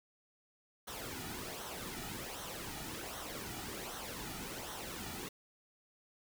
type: noise with flanger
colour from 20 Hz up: pink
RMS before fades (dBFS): -44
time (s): 0.87-5.29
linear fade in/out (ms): 10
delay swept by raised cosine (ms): 0.41 to 1.91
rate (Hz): 1.3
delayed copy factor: -0.6
effects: none